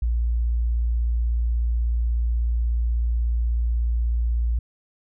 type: tone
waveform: sine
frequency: 58.2 Hz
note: A#1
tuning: 2 cents flat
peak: -19 dBFS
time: 0.02-4.59 s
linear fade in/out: 5 ms
effects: none